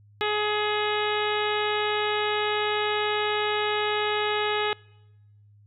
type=harmonic tone; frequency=420.7 Hz; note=G#4; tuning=22 cents sharp; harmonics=1 / 2 / 3 / 4 / 5 / 6 / 7 / 8 / 9; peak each=-27 / -30 / -32 / -33 / -34 / -35 / -35 / -36 / -37 dBFS; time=0.21-4.73 s; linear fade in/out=0 ms; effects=noise-tail reverb RT60 1.0 s tail -25 dB re dry + added 103 Hz sine -52 dBFS peak until 5.66 s